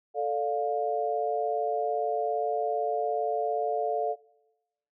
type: chord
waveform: sine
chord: D minor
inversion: second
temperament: just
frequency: 440.5 / 587.3 / 704.8 Hz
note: A4 / D5 / F5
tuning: +2 / 0 / +16 cents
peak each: -30 / -32 / -29 dBFS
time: 0.14-4.16 s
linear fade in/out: 50 ms
effects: noise-tail reverb RT60 0.9 s tail -21 dB re dry